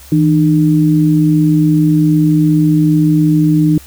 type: tone pair together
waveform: sine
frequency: 160.6 / 303.2 Hz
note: E3 / D#4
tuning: -45 / -45 cents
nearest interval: major seventh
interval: 1100 cents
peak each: -10 dBFS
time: 0.12-3.78 s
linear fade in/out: 2 ms
effects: added 66 Hz sine -38 dBFS peak until 3.86 s + white hiss -39 dBFS RMS until 3.86 s